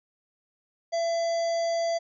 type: harmonic tone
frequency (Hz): 672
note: E5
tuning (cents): +33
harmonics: 1 / 3 / 5 / 7 / 9 / 10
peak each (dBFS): -24 / -41 / -47 / -40 / -45 / -49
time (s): 0.92-1.99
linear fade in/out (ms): 20
effects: none